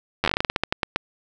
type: slowing click train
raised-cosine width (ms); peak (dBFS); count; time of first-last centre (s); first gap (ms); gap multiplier
0.3; -4; 16; 0.24-0.96; 10; 1.2
effects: none